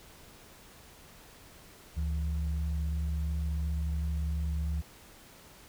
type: tone pair together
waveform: sine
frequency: 73.03 / 164.81 Hz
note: D2 / E3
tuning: -9 / 0 cents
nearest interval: octave + major second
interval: 1409 cents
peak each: -29 / -39 dBFS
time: 1.96-4.82 s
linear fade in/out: 20 ms
effects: pink hiss -54 dBFS RMS until 5.68 s